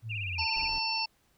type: linear sweep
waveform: sine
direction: down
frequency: 116.3 to 77.9 Hz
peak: -35 dBFS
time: 0.02-0.47 s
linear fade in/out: 50 ms
type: tone with vibrato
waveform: sine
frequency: 2578 Hz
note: E7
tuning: 39 cents flat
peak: -34 dBFS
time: 0.09-0.7 s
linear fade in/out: 20 ms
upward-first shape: sine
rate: 17 Hz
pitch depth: 150 cents each way
type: harmonic tone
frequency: 895 Hz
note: A5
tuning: 29 cents sharp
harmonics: 1 / 3 / 5 / 6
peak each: -34 / -34 / -34 / -34 dBFS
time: 0.38-1.06 s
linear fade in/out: 10 ms
type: noise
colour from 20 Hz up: brown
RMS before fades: -43 dBFS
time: 0.56-0.79 s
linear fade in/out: 2 ms
effects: pink hiss -69 dBFS RMS until 1.37 s